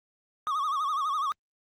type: tone with vibrato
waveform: triangle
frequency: 1174.7 Hz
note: D6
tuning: in tune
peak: -24 dBFS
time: 0.47-1.32 s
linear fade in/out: 0 ms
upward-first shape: sine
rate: 12 Hz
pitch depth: 130 cents each way
effects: Opus 48 kbps